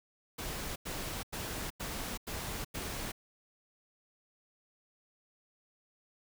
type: noise bursts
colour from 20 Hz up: pink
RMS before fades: -39 dBFS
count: 6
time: 0.38-3.12 s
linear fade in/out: 10 ms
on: 380 ms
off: 92 ms
effects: none